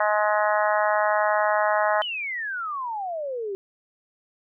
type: harmonic tone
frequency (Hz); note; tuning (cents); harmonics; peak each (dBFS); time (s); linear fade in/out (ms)
210.7; G#3; +25; 3 / 4 / 5 / 6 / 7 / 8 / 9; -23 / -25 / -27 / -29 / -30 / -31 / -32; 0-2.02; 5
type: exponential sweep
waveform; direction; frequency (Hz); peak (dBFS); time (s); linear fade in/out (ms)
sine; down; 3100 to 380; -27; 2.02-3.55; 0
effects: none